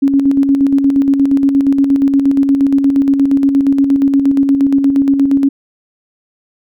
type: tone with tremolo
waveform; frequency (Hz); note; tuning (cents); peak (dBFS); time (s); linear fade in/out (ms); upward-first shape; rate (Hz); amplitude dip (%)
sine; 276.2; C#4; -6; -6; 0.02-5.49; 10; square; 8.5; 45
effects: none